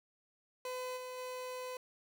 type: tone with level steps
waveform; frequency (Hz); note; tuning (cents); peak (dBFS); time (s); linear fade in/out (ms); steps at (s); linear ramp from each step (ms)
30% pulse; 506; B4; +42; -36 / -40 / -38; 0.65-1.77; 2; 0.96 / 1.17; 20
effects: none